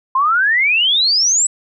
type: exponential sweep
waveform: sine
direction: up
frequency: 1025 to 7980 Hz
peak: -11 dBFS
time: 0.15-1.47 s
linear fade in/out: 5 ms
effects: none